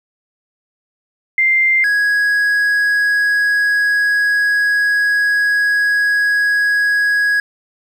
sine / triangle tone pair in turn, 2093 / 1661.2 Hz, C7 / G#6, 0 / 0 cents, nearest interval major third, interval 400 cents, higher first, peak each -10 dBFS, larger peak neither, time 1.38-1.84 / 1.84-7.4 s, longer second, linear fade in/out 2 ms, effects 8-bit

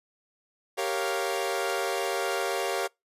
sawtooth chord, G half-diminished seventh, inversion none, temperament equal, 392 / 466.2 / 554.4 / 698.5 Hz, G4 / Bb4 / Db5 / F5, 0 / 0 / 0 / 0 cents, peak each -28 / -29 / -29 / -29 dBFS, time 0.77-2.88 s, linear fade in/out 20 ms, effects noise-tail reverb RT60 0.2 s tail -26 dB re dry + resampled to 32000 Hz

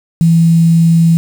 sine tone with quantisation, 166 Hz, E3, 12 cents sharp, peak -5 dBFS, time 0.21-1.17 s, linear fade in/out 0 ms, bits 5, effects none

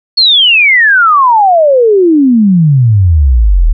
sine exponential sweep, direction down, 4406 to 36.71 Hz, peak -3 dBFS, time 0.17-3.73 s, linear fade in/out 10 ms, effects none

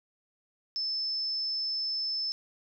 sine tone, 5260 Hz, E8, 5 cents flat, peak -29 dBFS, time 0.76-2.32 s, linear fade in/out 0 ms, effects none

